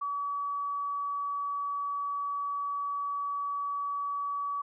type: tone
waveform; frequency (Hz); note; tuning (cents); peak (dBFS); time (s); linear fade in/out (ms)
sine; 1140; C#6; +48; -30; 0.01-4.62; 10
effects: none